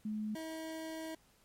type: tone pair in turn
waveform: sine / 25% pulse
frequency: 213.8 / 320.3 Hz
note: A3 / E4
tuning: -49 / -50 cents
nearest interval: perfect fifth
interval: 699 cents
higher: second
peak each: -35 / -37 dBFS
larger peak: first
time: 0.05-0.35 / 0.35-1.15 s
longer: second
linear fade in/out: 5 ms
effects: pink hiss -68 dBFS RMS until 1.44 s + MP3 64 kbps